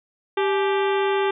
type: harmonic tone with a mistuned harmonic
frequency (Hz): 392.8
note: G4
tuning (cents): +4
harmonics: 1 / 2 / 3 / 4 / 5 / 6 / 7 / 8 / 9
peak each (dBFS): -20 / -26 / -30 / -32 / -34 / -36 / -37 / -38 / -39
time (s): 0.37-1.31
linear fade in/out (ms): 5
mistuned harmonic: 2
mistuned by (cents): +130
effects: none